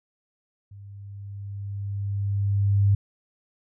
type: tone with level ramp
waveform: sine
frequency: 100 Hz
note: G2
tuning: 35 cents sharp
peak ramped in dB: -41 to -15 dBFS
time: 0.71-2.95 s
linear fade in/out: 5 ms
effects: none